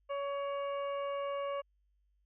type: harmonic tone with a mistuned harmonic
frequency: 562 Hz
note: C#5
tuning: 24 cents sharp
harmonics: 1 / 2 / 3 / 4 / 5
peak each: -35 / -40 / -55 / -52 / -52 dBFS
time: 0.09-1.62 s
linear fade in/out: 20 ms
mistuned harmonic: 3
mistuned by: -17 cents
effects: added 50 Hz sine -70 dBFS peak until 2.25 s